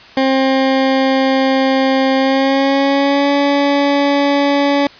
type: tone with pitch glide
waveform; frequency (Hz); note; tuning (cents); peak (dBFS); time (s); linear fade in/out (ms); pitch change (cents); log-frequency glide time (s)
20% pulse; 266 to 283.4; C4 to C#4; +29 to +38; -6; 0.17-4.87; 2; +109; 2.17-3.3
effects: white hiss -39 dBFS RMS until 4.99 s + resampled to 11025 Hz